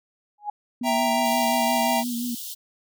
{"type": "tone with exponential growth", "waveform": "sine", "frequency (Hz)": 830.6, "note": "G#5", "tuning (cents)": 0, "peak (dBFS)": -22, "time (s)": [0.38, 0.5], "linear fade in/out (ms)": 5, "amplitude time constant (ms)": 24}
{"type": "tone with vibrato", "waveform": "sine", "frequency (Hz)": 240, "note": "B3", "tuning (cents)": -49, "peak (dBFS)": -26, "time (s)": [0.81, 2.35], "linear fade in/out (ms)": 5, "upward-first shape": "sine", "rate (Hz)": 5.7, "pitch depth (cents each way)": 41}
{"type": "chord", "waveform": "square", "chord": "E diminished", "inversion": "none", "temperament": "equal with one note detuned", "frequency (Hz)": [661.5, 784, 932.3], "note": ["E5", "G5", "Bb5"], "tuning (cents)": [6, 0, 0], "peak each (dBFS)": -26, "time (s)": [0.83, 2.04], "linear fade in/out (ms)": 50}
{"type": "high-pass noise", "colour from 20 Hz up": "white", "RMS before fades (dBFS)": -35, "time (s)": [1.24, 2.55], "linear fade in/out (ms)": 20, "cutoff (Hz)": 2900, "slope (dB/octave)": 96}
{"effects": []}